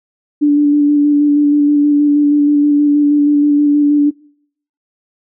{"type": "tone with vibrato", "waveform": "sine", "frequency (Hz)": 291.9, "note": "D4", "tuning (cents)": -10, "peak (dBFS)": -7, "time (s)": [0.41, 4.11], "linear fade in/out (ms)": 20, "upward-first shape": "square", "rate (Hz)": 6.3, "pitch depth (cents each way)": 13, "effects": ["noise-tail reverb RT60 0.7 s tail -26 dB re dry"]}